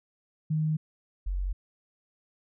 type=tone pair in turn; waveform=sine; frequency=155.56 / 46.25 Hz; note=D#3 / F#1; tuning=0 / 0 cents; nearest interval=octave + major sixth; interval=2100 cents; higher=first; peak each=-24 / -27 dBFS; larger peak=first; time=0.5-0.77 / 1.26-1.53 s; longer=neither; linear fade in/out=10 ms; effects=none